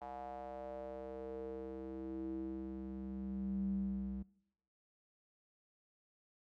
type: tone with band-pass filter sweep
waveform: square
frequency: 65.41 Hz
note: C2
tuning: in tune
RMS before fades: -43 dBFS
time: 0.01-4.23 s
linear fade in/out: 10 ms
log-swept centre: 780 to 160 Hz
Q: 5.3
effects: noise-tail reverb RT60 0.8 s tail -23 dB re dry